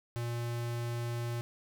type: tone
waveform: square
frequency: 118.6 Hz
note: A#2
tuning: 30 cents sharp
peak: -34 dBFS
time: 0.16-1.41 s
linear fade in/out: 0 ms
effects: none